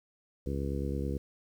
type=harmonic tone; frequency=69.3 Hz; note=C#2; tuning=in tune; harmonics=1 / 2 / 3 / 4 / 5 / 6 / 7; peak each=-34 / -37 / -39 / -40 / -41 / -42 / -42 dBFS; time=0.46-1.18 s; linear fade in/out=5 ms; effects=10-bit